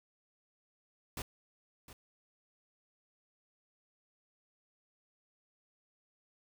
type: noise with echo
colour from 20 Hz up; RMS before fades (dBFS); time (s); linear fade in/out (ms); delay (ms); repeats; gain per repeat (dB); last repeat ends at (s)
pink; -40; 1.17-1.22; 2; 710; 1; -13; 1.93
effects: none